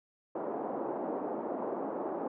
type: band-pass noise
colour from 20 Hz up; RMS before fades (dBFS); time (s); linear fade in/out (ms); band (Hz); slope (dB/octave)
pink; -36; 0.35-2.28; 5; 270 to 880; 24
effects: none